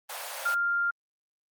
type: high-pass noise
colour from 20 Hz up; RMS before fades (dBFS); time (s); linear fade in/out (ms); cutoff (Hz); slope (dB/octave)
pink; -37; 0.09-0.55; 10; 510; 96
type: tone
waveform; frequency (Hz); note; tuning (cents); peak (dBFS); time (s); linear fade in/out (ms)
sine; 1396.9; F6; 0; -24; 0.45-0.91; 10
effects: Opus 24 kbps